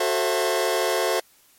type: chord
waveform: sawtooth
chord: F# half-diminished seventh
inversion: none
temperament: just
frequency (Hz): 370 / 444 / 532.8 / 666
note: F#4 / A4 / C5 / E5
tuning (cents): 0 / +16 / +31 / +18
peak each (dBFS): -22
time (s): 0-1.2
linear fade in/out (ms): 5
effects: white hiss -57 dBFS RMS until 1.58 s + MP3 64 kbps